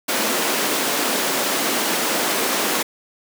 pink high-pass noise, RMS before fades -21 dBFS, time 0.08-2.83 s, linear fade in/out 10 ms, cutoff 240 Hz, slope 24 dB/octave, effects none

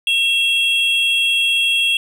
triangle tone pair together, 2713 / 3282 Hz, E7 / G#7, +49 / -21 cents, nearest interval minor third, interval 330 cents, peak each -15 dBFS, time 0.07-1.97 s, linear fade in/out 2 ms, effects none

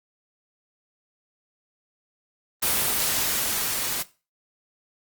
white noise with level ramp, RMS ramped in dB -22 to -28 dBFS, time 2.62-4.03 s, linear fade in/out 10 ms, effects noise-tail reverb RT60 0.3 s tail -17 dB re dry + Opus 24 kbps

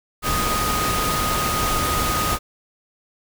sine tone in noise, 1244.5 Hz, D#6, in tune, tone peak -23 dBFS, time 0.22-2.39 s, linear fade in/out 50 ms, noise pink, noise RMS -23 dBFS, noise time 0.22-2.39 s, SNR -3 dB, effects none

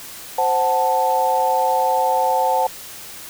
sine chord, F# diminished, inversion second, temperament equal, 523.3 / 740 / 880 Hz, C5 / F#5 / A5, 0 / 0 / 0 cents, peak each -21 / -20 / -18 dBFS, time 0.38-2.67 s, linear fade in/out 5 ms, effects white hiss -36 dBFS RMS until 3.29 s

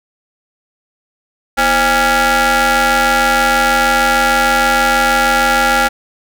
sawtooth ring-modulated tone, 285.8 Hz, D4, 47 cents flat, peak -3 dBFS, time 1.57-5.89 s, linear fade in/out 20 ms, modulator 1100 Hz, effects none

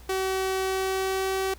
sawtooth tone with pitch glide, 380 to 382.6 Hz, F#4 to G4, +46 to -42 cents, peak -21 dBFS, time 0.09-1.54 s, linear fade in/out 5 ms, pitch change +12 cents, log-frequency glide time 0.62-1.35 s, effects added 60 Hz sine -45 dBFS peak until 1.58 s + pink hiss -53 dBFS RMS until 1.58 s

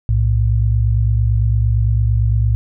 sine tone pair together, 61.74 / 110.58 Hz, B1 / A2, 0 / +9 cents, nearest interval minor seventh, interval 1009 cents, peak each -15 / -14 dBFS, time 0.09-2.55 s, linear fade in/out 0 ms, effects none

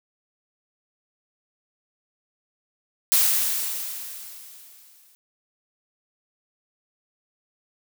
blue noise with exponential decay, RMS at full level -17 dBFS, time 3.12-5.15 s, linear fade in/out 0 ms, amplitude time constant 440 ms, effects none

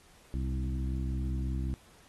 harmonic tone with a mistuned harmonic, 65.41 Hz, C2, in tune, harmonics 1 / 2 / 3 / 4 / 5, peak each -31 / -37 / -41 / -43 / -45 dBFS, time 0.34-1.74 s, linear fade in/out 0 ms, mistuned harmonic 2, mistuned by -21 cents, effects pink hiss -60 dBFS RMS until 2.08 s + AAC 32 kbps

